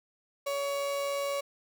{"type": "tone with amplitude modulation", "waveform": "35% pulse", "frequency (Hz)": 562, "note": "C#5", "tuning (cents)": 24, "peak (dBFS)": -27, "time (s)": [0.46, 1.41], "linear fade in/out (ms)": 10, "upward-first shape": "sine", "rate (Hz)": 137, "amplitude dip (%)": 25, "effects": []}